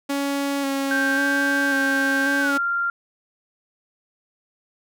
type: tone with vibrato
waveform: sawtooth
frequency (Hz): 277.2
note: C#4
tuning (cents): 0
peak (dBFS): -18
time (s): 0.09-2.58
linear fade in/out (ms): 10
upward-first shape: square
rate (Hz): 0.92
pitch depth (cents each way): 18
type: tone with pitch glide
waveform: sine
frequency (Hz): 1568 to 1388.9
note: G6 to F6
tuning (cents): 0 to -10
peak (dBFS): -20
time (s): 0.91-2.9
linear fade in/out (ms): 2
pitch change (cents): -210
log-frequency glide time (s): 2.4-2.53
effects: none